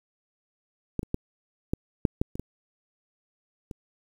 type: clicks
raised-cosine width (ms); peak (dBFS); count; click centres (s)
3; -14 / -21 / -13 / -12 / -7 / -10 / -23 / -19 / -24; 9; 0.993 / 1.031 / 1.144 / 1.735 / 2.052 / 2.215 / 2.355 / 2.396 / 3.712
effects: 8-bit